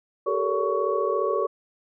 sine tone cluster, 385 / 427.8 / 462.2 / 567 / 1119 Hz, G4 / A4 / A#4 / C#5 / C#6, -31 / -49 / -15 / +39 / +16 cents, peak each -28 dBFS, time 0.26-1.47 s, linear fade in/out 10 ms, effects none

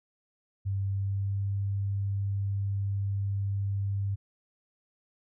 sine tone with pitch glide, 98 to 99.25 Hz, G2 to G2, 0 to +22 cents, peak -27 dBFS, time 0.65-4.16 s, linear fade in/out 20 ms, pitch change +22 cents, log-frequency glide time 0.88-1.47 s, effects none

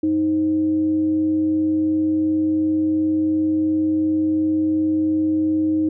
sine tone with frequency modulation, 312.6 Hz, D#4, 8 cents sharp, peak -16 dBFS, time 0.03-5.89 s, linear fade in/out 5 ms, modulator 216 Hz, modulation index 0.21, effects none

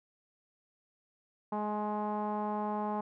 sawtooth tone with low-pass filter, 210 Hz, G#3, 19 cents sharp, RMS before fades -34 dBFS, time 1.52-3.01 s, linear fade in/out 5 ms, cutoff 930 Hz, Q 6.3, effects none

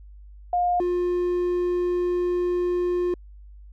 sine / triangle tone pair in turn, 710 / 355 Hz, F5 / F4, +28 / +28 cents, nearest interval octave, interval 1200 cents, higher first, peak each -19 dBFS, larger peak neither, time 0.53-0.8 / 0.8-3.14 s, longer second, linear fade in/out 2 ms, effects added 50 Hz sine -42 dBFS peak until 3.72 s

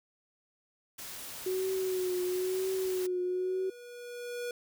white noise, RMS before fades -43 dBFS, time 0.98-3.07 s, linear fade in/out 10 ms
sine tone with vibrato, 370 Hz, F#4, in tune, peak -29 dBFS, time 1.46-3.7 s, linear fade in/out 5 ms, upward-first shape triangle, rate 1 Hz, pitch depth 48 cents each way
square tone with exponential growth, 483.9 Hz, B4, 35 cents flat, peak -34 dBFS, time 2.39-4.51 s, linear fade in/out 2 ms, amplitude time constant 460 ms
effects none

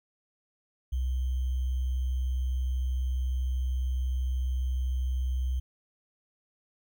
sine tone with sample-and-hold, 63.8 Hz, C2, 43 cents flat, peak -26 dBFS, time 0.92-5.6 s, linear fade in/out 10 ms, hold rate 3150 Hz, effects none

